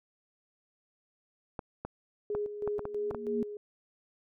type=clicks; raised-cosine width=1 ms; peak=-22 dBFS; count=8; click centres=1.592 / 1.85 / 2.35 / 2.676 / 2.793 / 2.854 / 3.111 / 3.147 s
type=tone with tremolo; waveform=sine; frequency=415.3 Hz; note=G#4; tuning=in tune; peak=-30 dBFS; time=2.3-3.57 s; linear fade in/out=2 ms; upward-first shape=square; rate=3.1 Hz; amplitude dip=60%
type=tone with exponential growth; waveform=sine; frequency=234 Hz; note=A#3; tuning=7 cents sharp; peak=-28 dBFS; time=2.83-3.43 s; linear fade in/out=2 ms; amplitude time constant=130 ms
effects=none